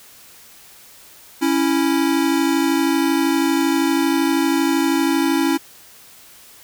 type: tone pair together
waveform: square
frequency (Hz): 276.9 / 329.6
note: C#4 / E4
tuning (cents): -2 / 0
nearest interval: minor third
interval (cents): 302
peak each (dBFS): -19 / -19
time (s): 1.41-5.58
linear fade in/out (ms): 20
effects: white hiss -45 dBFS RMS until 6.63 s